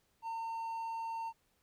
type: tone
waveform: triangle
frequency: 909 Hz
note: A#5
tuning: 44 cents flat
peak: -35 dBFS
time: 0.22-1.33 s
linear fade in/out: 50 ms
effects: pink hiss -75 dBFS RMS until 1.62 s